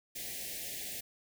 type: band-stop noise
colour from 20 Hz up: white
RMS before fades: -41 dBFS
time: 0.15-1.01 s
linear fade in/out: 10 ms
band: 780 to 1700 Hz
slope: 96 dB/octave
effects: none